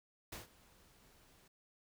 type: noise with ADSR envelope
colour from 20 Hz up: pink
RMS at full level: -45 dBFS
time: 0.32-1.48 s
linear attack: 6 ms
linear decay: 140 ms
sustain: -21 dB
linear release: 5 ms
effects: none